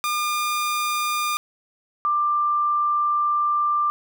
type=tone pair in turn; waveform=sawtooth / sine; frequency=1207 / 1185.6 Hz; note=D6 / D6; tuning=+47 / +16 cents; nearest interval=unison; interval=31 cents; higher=first; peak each=-18 dBFS; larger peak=neither; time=0.04-1.37 / 2.05-3.9 s; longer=second; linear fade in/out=0 ms; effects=none

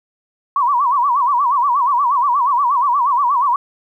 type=tone with vibrato; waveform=sine; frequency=1049 Hz; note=C6; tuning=4 cents sharp; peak=-12 dBFS; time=0.56-3.56 s; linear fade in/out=2 ms; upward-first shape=sine; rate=8.4 Hz; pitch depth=180 cents each way; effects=9-bit

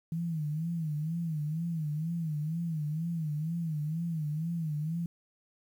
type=tone with vibrato; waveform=sine; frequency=159.2 Hz; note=D#3; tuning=40 cents sharp; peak=-30 dBFS; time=0.12-5.06 s; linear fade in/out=2 ms; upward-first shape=sine; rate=2.1 Hz; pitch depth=120 cents each way; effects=10-bit

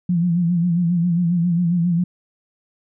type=tone with vibrato; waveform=sine; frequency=172.8 Hz; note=F3; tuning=18 cents flat; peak=-15 dBFS; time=0.09-2.04 s; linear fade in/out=5 ms; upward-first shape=sine; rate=7.4 Hz; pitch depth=69 cents each way; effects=none

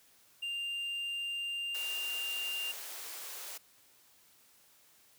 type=tone; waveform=triangle; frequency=2794 Hz; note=F7; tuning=in tune; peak=-33 dBFS; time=0.42-2.72 s; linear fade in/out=10 ms
type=high-pass noise; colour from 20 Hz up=white; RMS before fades=-44 dBFS; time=1.74-3.58 s; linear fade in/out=10 ms; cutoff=380 Hz; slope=24 dB/octave
effects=white hiss -64 dBFS RMS until 5.18 s + high-pass 60 Hz 12 dB/octave

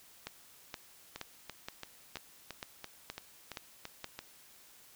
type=two click trains; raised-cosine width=0.2 ms; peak=-24 / -22 dBFS; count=10 / 9; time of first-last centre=1.16-4.19 / 0.27-4.044 s; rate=2.97 / 2.12 Hz; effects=white hiss -59 dBFS RMS until 4.95 s

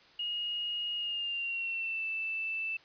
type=tone with pitch glide; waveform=sine; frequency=2871 to 2648 Hz; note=F7 to E7; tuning=+47 to +7 cents; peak=-32 dBFS; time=0.19-2.77 s; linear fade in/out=5 ms; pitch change=-140 cents; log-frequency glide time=0.96-2.05 s; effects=white hiss -59 dBFS RMS until 2.84 s + resampled to 11025 Hz

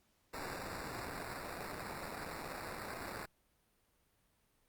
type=noise with sample-and-hold; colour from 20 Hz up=blue; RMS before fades=-44 dBFS; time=0.33-3.26 s; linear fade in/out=10 ms; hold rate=3150 Hz; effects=pink hiss -75 dBFS RMS until 4.68 s + Opus 48 kbps

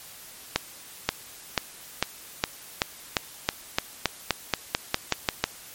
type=accelerating click train; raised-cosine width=0.2 ms; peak=-3 dBFS; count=17; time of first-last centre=0.56-5.44 s; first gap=530 ms; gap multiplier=0.92; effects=white hiss -45 dBFS RMS until 5.74 s + MP3 64 kbps

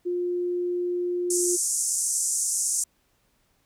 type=tone; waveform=sine; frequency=354.3 Hz; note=F4; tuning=25 cents sharp; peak=-24 dBFS; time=0.05-1.57 s; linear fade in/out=20 ms
type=band-pass noise; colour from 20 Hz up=white; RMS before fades=-26 dBFS; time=1.3-2.84 s; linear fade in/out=5 ms; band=6100 to 9800 Hz; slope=48 dB/octave
effects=pink hiss -68 dBFS RMS until 3.65 s

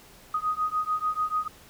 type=beating tone pair; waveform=sine; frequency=1244.5 / 1251.3 Hz; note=D#6 / D#6; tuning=0 / +9 cents; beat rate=6.8 Hz; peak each=-28 dBFS; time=0.34-1.48 s; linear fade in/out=5 ms; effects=pink hiss -52 dBFS RMS until 1.69 s

